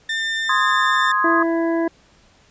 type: tone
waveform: 30% pulse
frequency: 1798 Hz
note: A6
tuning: 37 cents sharp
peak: -18 dBFS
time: 0.09-1.12 s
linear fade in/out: 5 ms
type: chord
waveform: sine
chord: Ab major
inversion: first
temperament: equal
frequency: 1046.5 / 1244.5 / 1661.2 Hz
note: C6 / Eb6 / Ab6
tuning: 0 / 0 / 0 cents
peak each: -19 / -21 / -21 dBFS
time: 0.49-1.43 s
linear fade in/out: 5 ms
type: harmonic tone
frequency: 332.2 Hz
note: E4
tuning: 13 cents sharp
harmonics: 1 / 2 / 3 / 5 / 6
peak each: -18 / -24 / -30 / -32 / -39 dBFS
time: 1.24-1.88 s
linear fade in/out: 5 ms
effects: pink hiss -54 dBFS RMS until 2.5 s + resampled to 16000 Hz